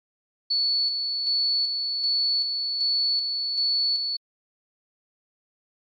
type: tone with tremolo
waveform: sine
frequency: 4435 Hz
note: C#8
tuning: in tune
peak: -20 dBFS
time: 0.5-4.17 s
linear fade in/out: 10 ms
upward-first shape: square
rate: 1.3 Hz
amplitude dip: 40%
effects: MP3 32 kbps